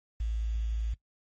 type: tone with quantisation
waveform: sine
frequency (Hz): 55.3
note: A1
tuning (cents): +9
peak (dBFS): -28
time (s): 0.2-0.94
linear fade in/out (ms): 5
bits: 9
effects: noise-tail reverb RT60 0.1 s tail -18 dB re dry + MP3 32 kbps